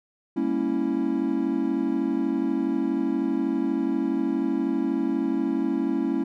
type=chord; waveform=triangle; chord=G diminished seventh; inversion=none; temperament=equal with one note detuned; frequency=200.6 / 233.1 / 277.2 / 329.6 Hz; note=G3 / Bb3 / Db4 / Fb4; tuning=+40 / 0 / 0 / 0 cents; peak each=-30 / -27 / -24 / -25 dBFS; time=0.36-6.24 s; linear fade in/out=10 ms; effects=none